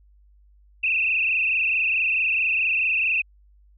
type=tone with frequency modulation; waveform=sine; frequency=2603 Hz; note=E7; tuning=22 cents flat; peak=-19 dBFS; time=0.83-3.22 s; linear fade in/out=10 ms; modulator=24.6 Hz; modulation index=5.1; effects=added 50 Hz sine -52 dBFS peak until 3.77 s